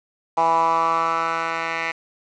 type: tone with band-pass filter sweep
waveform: 10% pulse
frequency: 164.81 Hz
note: E3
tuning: in tune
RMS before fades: -21 dBFS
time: 0.37-1.92 s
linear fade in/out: 10 ms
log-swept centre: 900 to 1900 Hz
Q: 4.9
effects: resampled to 16000 Hz + 7-bit